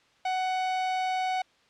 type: tone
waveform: 45% pulse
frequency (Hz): 745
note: F#5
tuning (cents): +12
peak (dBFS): -26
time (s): 0.25-1.42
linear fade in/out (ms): 5
effects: white hiss -63 dBFS RMS until 1.69 s + low-pass 4000 Hz 12 dB/octave